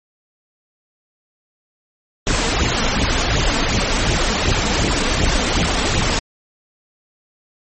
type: noise with flanger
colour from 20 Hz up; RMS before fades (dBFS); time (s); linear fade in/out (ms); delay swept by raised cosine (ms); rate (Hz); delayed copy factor
pink; -17; 2.27-6.19; 0; 0.3 to 4.5; 2.7; +0.6
effects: MP3 32 kbps